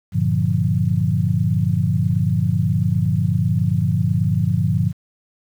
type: chord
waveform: sine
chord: G minor seventh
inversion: none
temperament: equal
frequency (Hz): 98 / 116.54 / 146.83 / 174.61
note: G2 / Bb2 / D3 / F3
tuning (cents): 0 / 0 / 0 / 0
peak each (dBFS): -21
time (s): 0.12-4.93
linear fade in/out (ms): 50
effects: 8-bit